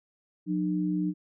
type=tone pair together; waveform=sine; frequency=180.4 / 303.4 Hz; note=F#3 / D#4; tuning=-44 / -44 cents; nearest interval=major sixth; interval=900 cents; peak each=-28 dBFS; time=0.46-1.14 s; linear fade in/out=50 ms; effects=none